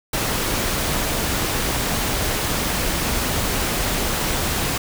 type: noise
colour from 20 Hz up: pink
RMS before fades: -22 dBFS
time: 0.13-4.78 s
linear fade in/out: 5 ms
effects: none